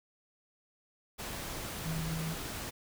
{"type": "tone in noise", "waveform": "sine", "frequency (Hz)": 161.6, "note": "E3", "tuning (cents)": -34, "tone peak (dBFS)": -34, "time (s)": [1.84, 2.35], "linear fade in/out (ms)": 20, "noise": "pink", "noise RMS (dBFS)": -40, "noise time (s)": [1.18, 2.71], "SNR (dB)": 3, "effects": []}